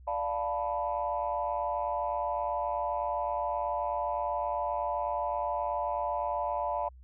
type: chord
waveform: sine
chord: B half-diminished seventh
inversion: first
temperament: equal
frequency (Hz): 587.3 / 698.5 / 880 / 987.8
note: D5 / F5 / A5 / B5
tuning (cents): 0 / 0 / 0 / 0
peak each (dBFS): -34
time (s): 0.07-6.89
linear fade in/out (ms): 10
effects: tanh soft clip ceiling -19 dBFS + added 63 Hz sine -49 dBFS peak until 7.03 s